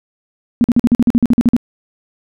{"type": "tone bursts", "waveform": "sine", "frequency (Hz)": 238.1, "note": "A#3", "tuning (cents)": 37, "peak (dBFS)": -6, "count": 13, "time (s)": [0.61, 1.565], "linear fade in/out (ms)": 0, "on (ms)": 31, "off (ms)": 46, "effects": []}